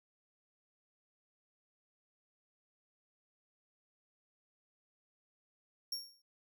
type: tone with exponential decay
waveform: 40% pulse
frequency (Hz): 5530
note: F8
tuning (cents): -18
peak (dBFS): -33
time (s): 5.92-6.22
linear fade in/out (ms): 5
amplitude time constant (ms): 64
effects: noise-tail reverb RT60 0.2 s tail -26 dB re dry